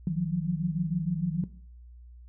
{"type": "tone cluster", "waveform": "sine", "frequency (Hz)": [157, 175.9, 182.6], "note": ["D#3", "F3", "F#3"], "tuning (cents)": [16, 13, -23], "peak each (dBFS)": -30, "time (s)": [0.07, 1.44], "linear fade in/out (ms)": 2, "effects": ["noise-tail reverb RT60 0.5 s tail -17 dB re dry", "added 60 Hz sine -46 dBFS peak until 2.28 s"]}